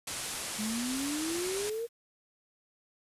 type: low-pass noise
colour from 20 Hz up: white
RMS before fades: -38 dBFS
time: 0.07-1.7 s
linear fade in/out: 5 ms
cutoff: 11000 Hz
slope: 48 dB/octave
type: noise with tremolo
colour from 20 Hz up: white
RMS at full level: -48 dBFS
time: 0.22-1.89 s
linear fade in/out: 10 ms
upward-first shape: sine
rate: 2.8 Hz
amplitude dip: 85%
type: exponential sweep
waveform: sine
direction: up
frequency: 207.7 to 475.1 Hz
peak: -32 dBFS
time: 0.58-1.87 s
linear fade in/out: 20 ms
effects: resampled to 32000 Hz